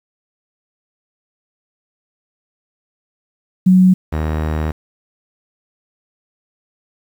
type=tone pair in turn; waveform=sine / sawtooth; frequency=185 / 77.78 Hz; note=F#3 / D#2; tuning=0 / 0 cents; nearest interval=octave + minor third; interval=1500 cents; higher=first; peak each=-6 / -13 dBFS; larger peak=first; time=3.66-3.94 / 4.12-4.72 s; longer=second; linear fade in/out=10 ms; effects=low-pass 2000 Hz 12 dB/octave + 7-bit